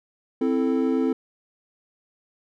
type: chord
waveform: triangle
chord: A minor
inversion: first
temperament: equal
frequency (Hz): 261.6 / 329.6 / 440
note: C4 / E4 / A4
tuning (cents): 0 / 0 / 0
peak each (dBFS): -20 / -24 / -24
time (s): 0.41-1.13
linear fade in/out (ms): 5
effects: none